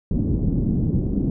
white low-pass noise, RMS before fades -21 dBFS, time 0.11-1.3 s, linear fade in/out 2 ms, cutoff 270 Hz, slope 24 dB/octave, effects none

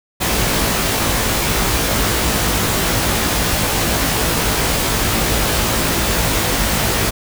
pink noise with comb filter, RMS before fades -17 dBFS, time 0.2-7.11 s, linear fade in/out 20 ms, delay 18 ms, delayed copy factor +0.75, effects none

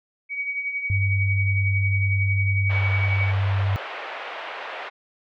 sine tone with tremolo, 2260 Hz, C#7, 33 cents sharp, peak -22 dBFS, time 0.29-3.33 s, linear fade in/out 50 ms, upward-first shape triangle, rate 11 Hz, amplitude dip 65%
sine tone, 98 Hz, G2, in tune, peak -19 dBFS, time 0.9-3.76 s, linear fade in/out 0 ms
pink band-pass noise, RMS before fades -34 dBFS, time 2.69-4.9 s, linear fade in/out 20 ms, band 540 to 2900 Hz, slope 24 dB/octave
effects none

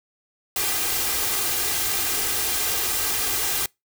white noise with comb filter, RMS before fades -24 dBFS, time 0.56-3.66 s, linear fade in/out 2 ms, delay 2.5 ms, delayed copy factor +0.6, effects noise-tail reverb RT60 0.2 s tail -26 dB re dry

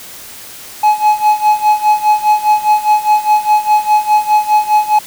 triangle tone with tremolo, 847 Hz, G#5, 34 cents sharp, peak -3 dBFS, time 0.83-4.99 s, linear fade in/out 5 ms, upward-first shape sine, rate 4.9 Hz, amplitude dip 85%, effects white hiss -32 dBFS RMS until 5.06 s

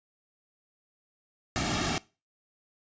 pink noise with comb filter, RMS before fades -29 dBFS, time 1.56-1.98 s, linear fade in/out 0 ms, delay 2 ms, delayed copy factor -0.75, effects noise-tail reverb RT60 0.3 s tail -21 dB re dry + resampled to 16000 Hz

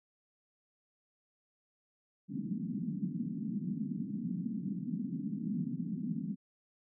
white band-pass noise, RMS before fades -37 dBFS, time 2.28-6.36 s, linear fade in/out 50 ms, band 160 to 250 Hz, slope 48 dB/octave, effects none

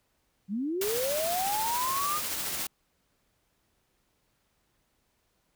sine linear sweep, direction up, 181.3 to 1244.5 Hz, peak -28 dBFS, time 0.48-2.21 s, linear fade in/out 50 ms
white noise with tremolo, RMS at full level -32 dBFS, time 0.81-2.67 s, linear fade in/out 5 ms, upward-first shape sine, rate 14 Hz, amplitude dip 25%
effects pink hiss -73 dBFS RMS until 5.55 s

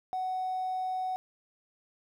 triangle tone with hard clipping, 745 Hz, F#5, 12 cents sharp, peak -30 dBFS, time 0.13-1.16 s, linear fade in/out 0 ms, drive 3 dB, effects none

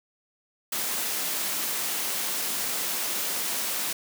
white high-pass noise, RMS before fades -29 dBFS, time 0.72-3.93 s, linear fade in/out 5 ms, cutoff 170 Hz, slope 24 dB/octave, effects none

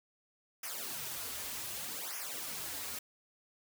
white noise with flanger, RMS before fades -41 dBFS, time 0.63-2.99 s, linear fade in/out 5 ms, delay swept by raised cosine 0.24 to 5.94 ms, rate 0.65 Hz, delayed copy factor -0.9, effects none

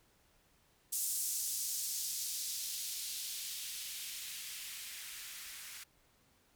violet noise with band-pass filter sweep, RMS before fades -41 dBFS, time 0.92-5.84 s, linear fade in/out 10 ms, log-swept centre 7500 to 1600 Hz, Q 1.2, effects pink hiss -70 dBFS RMS until 6.55 s

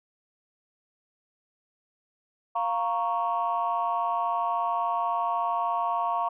sine chord, Bb minor, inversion second, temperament equal, 698.5 / 932.3 / 1108.7 Hz, F5 / Bb5 / Db6, 0 / 0 / 0 cents, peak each -28 dBFS, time 2.55-6.29 s, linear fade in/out 10 ms, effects tanh soft clip ceiling -17 dBFS

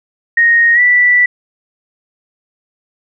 sine tone with pitch glide, 1864.7 to 1966.5 Hz, A#6 to B6, 0 to -8 cents, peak -6 dBFS, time 0.37-1.26 s, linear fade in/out 5 ms, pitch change +92 cents, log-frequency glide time 0.74-0.8 s, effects none

